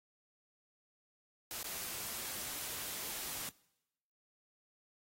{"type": "noise with dropouts", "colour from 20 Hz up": "white", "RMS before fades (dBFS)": -42, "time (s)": [1.51, 3.49], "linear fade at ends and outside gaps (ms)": 0, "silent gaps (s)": [1.629, 1.643], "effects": ["noise-tail reverb RT60 0.9 s tail -23 dB re dry", "AAC 48 kbps"]}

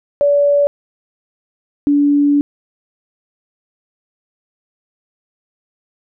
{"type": "tone pair in turn", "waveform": "sine", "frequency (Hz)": [574, 288], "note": ["D5", "D4"], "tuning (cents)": [-40, -34], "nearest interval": "octave", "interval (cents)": 1194, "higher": "first", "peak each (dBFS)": -9, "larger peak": "neither", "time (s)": [[0.21, 0.67], [1.87, 2.41]], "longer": "second", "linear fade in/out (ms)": 0, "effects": []}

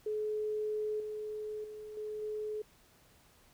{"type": "tone with level steps", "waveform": "sine", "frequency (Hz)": 426.6, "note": "G#4", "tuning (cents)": 46, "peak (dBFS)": [-32, -37, -43, -37, -35], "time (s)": [0.06, 2.62], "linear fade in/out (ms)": 5, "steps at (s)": [1, 1.64, 1.97, 2.22], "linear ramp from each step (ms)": 2, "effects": ["pink hiss -64 dBFS RMS until 3.53 s"]}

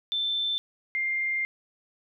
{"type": "tone pair in turn", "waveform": "sine", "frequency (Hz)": [3543, 2107], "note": ["A7", "C7"], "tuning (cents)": [11, 12], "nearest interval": "major sixth", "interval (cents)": 899, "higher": "first", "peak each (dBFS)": -25, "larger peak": "neither", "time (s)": [[0.12, 0.58], [0.95, 1.45]], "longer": "second", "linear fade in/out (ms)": 0, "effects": []}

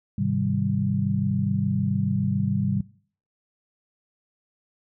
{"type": "chord", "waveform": "sine", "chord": "Ab major seventh", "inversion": "none", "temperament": "equal", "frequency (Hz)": [103.83, 130.81, 155.56, 196], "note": ["Ab2", "C3", "Eb3", "G3"], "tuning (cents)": [0, 0, 0, 0], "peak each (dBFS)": [-28, -27, -29, -25], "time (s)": [0.18, 2.81], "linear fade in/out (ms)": 5, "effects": ["noise-tail reverb RT60 0.5 s tail -21 dB re dry"]}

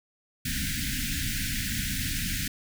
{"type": "band-stop noise", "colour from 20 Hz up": "pink", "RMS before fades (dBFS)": -30, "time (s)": [0.45, 2.48], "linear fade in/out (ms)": 5, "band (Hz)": [290, 1500], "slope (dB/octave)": 96, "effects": []}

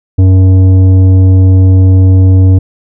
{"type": "tone with tanh clipping", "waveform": "sine", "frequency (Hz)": 93.8, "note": "F#2", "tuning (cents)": 24, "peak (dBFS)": -3, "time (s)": [0.18, 2.59], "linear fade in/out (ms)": 10, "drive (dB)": 10, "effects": []}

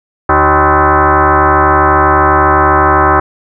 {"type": "tone with frequency modulation", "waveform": "sine", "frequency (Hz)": 151.6, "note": "D#3", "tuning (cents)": -45, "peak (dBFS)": -5, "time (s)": [0.29, 3.2], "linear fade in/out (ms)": 5, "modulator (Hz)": 231, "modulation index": 5.9, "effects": []}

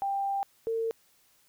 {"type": "tone pair in turn", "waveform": "sine", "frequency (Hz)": [791, 453.1], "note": ["G5", "A#4"], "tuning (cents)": [15, -49], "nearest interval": "minor seventh", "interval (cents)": 964, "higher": "first", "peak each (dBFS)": -27, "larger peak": "neither", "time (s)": [[0.02, 0.43], [0.67, 0.91]], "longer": "first", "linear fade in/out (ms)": 0, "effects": ["white hiss -65 dBFS RMS until 1.48 s"]}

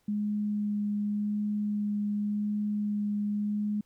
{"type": "tone with vibrato", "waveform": "sine", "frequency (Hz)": 207.7, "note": "G#3", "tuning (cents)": 0, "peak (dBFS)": -27, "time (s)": [0.08, 3.81], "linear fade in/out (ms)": 5, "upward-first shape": "sine", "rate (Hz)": 0.89, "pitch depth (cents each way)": 9, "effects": ["pink hiss -71 dBFS RMS until 3.85 s"]}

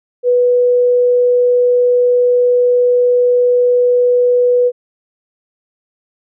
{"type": "tone", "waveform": "sine", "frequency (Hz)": 491.6, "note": "B4", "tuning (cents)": -8, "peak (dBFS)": -8, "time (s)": [0.23, 4.72], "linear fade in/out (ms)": 50, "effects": []}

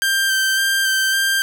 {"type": "tone with vibrato", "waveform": "sawtooth", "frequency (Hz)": 1572, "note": "G6", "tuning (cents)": 4, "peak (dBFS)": -12, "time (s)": [0.02, 1.42], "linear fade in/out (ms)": 0, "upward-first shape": "square", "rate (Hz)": 1.8, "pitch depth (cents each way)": 14, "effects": []}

